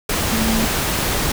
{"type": "tone in noise", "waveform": "sine", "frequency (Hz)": 222.7, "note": "A3", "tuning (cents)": 21, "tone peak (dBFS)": -19, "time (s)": [0.32, 0.65], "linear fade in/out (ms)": 5, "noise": "pink", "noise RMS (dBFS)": -20, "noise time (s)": [0.09, 1.32], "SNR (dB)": -2, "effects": []}